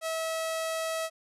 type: tone with low-pass filter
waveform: sawtooth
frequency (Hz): 647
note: E5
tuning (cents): -32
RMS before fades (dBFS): -32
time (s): 0.01-1.1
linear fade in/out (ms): 50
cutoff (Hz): 11000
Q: 1.3
effects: none